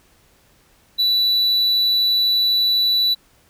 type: tone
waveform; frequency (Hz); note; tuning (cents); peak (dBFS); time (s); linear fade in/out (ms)
triangle; 3956; B7; +2; -13; 0.98-3.15; 20
effects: pink hiss -56 dBFS RMS until 3.49 s